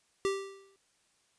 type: tone with exponential decay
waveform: square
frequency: 391.3 Hz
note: G4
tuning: 3 cents flat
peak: -26 dBFS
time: 0.25-0.76 s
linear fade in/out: 0 ms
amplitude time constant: 110 ms
effects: white hiss -71 dBFS RMS until 1.38 s + resampled to 22050 Hz